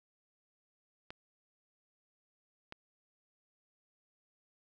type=clicks; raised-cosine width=0.3 ms; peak=-28 dBFS; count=2; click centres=1.105 / 2.724 s; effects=none